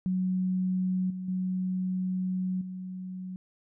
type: tone with level steps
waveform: sine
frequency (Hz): 185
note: F#3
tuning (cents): 0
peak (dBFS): -25 / -33 / -27 / -35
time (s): 0.06-3.36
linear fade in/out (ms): 0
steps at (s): 1.1 / 1.28 / 2.61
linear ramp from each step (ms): 5
effects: none